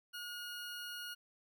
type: tone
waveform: 20% pulse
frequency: 1438 Hz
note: F#6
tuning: 50 cents flat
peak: -38 dBFS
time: 0.13-1.15 s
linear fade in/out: 20 ms
effects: none